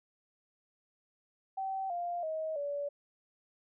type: tone with pitch steps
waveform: sine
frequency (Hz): 770 / 698 / 632.7 / 573.5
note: G5 / F5 / D#5 / D5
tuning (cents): -31 / -1 / +29 / -41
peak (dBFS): -33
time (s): 1.57-2.89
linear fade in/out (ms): 10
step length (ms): 330
effects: none